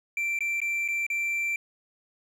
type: tone with dropouts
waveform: triangle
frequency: 2349 Hz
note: D7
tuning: in tune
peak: -24 dBFS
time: 0.17-1.56 s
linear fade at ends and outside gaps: 2 ms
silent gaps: 0.39-0.406 / 0.603-0.616 / 0.879-0.885 / 1.066-1.101 s
effects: none